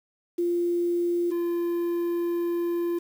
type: tone pair in turn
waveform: sine / triangle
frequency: 346.8 / 344.2 Hz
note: F4 / F4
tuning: -12 / -25 cents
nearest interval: unison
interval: 13 cents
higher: first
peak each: -22 dBFS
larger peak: neither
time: 0.38-1.31 / 1.31-2.99 s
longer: second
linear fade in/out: 10 ms
effects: 8-bit